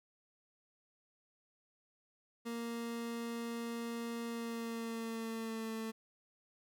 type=tone with pitch glide; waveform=30% pulse; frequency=233.1 to 222.8 Hz; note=A#3 to A3; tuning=0 to +22 cents; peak=-36 dBFS; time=2.45-5.92 s; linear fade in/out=20 ms; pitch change=-78 cents; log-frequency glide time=4.26-5.72 s; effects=none